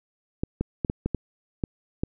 clicks, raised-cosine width 3 ms, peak -12 dBFS, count 8, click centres 0.435 / 0.61 / 0.848 / 0.899 / 1.06 / 1.147 / 1.638 / 2.035 s, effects none

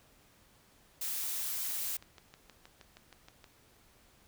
blue noise, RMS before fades -36 dBFS, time 1.01-1.97 s, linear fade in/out 5 ms
click train, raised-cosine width 0.2 ms, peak -34 dBFS, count 16, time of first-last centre 1.08-3.442 s, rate 6.35 Hz
effects pink hiss -64 dBFS RMS until 4.27 s

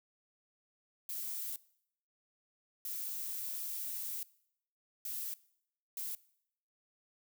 violet noise bursts at uneven times, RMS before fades -40 dBFS, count 4, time 1.09-1.56 / 2.85-4.23 / 5.05-5.34 / 5.97-6.15 s, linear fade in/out 2 ms, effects noise-tail reverb RT60 0.7 s tail -21 dB re dry

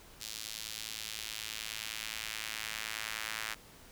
sawtooth tone with high-pass filter sweep, 109.6 Hz, A2, 6 cents flat, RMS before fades -41 dBFS, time 0.2-3.55 s, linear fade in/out 20 ms, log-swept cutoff 4200 to 1700 Hz, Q 1.2, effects pink hiss -56 dBFS RMS until 3.91 s

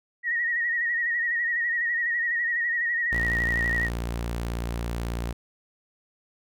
sine tone with vibrato, 1888 Hz, A#6, 22 cents sharp, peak -23 dBFS, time 0.23-3.9 s, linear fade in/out 50 ms, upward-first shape triangle, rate 12 Hz, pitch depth 64 cents each way
sawtooth tone, 58.27 Hz, A#1, in tune, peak -24 dBFS, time 3.12-5.33 s, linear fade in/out 10 ms
effects none

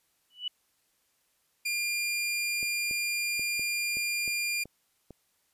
sine tone with exponential growth, 2960 Hz, F#7, in tune, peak -27 dBFS, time 0.3-0.48 s, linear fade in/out 5 ms, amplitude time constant 37 ms
sawtooth tone, 2400 Hz, D7, 37 cents sharp, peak -25 dBFS, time 1.65-4.64 s, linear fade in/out 10 ms
clicks, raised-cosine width 2 ms, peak -32 dBFS, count 8, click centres 2.629 / 2.911 / 3.395 / 3.595 / 3.97 / 4.278 / 4.656 / 5.107 s
effects white hiss -72 dBFS RMS until 5.53 s + resampled to 32000 Hz

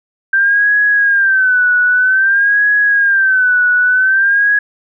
sine tone with vibrato, 1568 Hz, G6, in tune, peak -8 dBFS, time 0.33-4.59 s, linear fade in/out 5 ms, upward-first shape sine, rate 0.52 Hz, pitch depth 110 cents each way, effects none

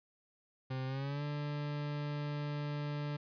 40% pulse tone with pitch glide, 130.81 to 146.83 Hz, C3 to D3, 0 to 0 cents, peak -35 dBFS, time 0.7-3.17 s, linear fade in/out 10 ms, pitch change +200 cents, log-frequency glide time 0.86-1.23 s, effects resampled to 11025 Hz

